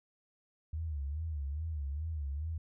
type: tone with vibrato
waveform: sine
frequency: 75.1 Hz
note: D2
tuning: 39 cents sharp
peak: -34 dBFS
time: 0.73-2.58 s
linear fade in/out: 5 ms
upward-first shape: sine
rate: 2.4 Hz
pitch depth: 150 cents each way
effects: none